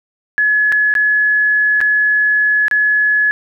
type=tone with dropouts; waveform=sine; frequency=1700 Hz; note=G#6; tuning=40 cents sharp; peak=-10 dBFS; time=0.38-3.31 s; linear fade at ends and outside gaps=0 ms; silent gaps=0.72-0.724 / 0.94-0.952 / 1.805-1.813 / 2.682-2.712 s; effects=none